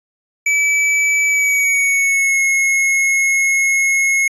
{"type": "tone with pitch glide", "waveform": "square", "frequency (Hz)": [2300, 2171], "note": ["D7", "C#7"], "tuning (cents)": [-37, -37], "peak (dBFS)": -13, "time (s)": [0.46, 4.28], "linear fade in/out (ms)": 5, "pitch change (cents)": -100, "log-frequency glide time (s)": [1.26, 2.4], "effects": ["resampled to 24000 Hz"]}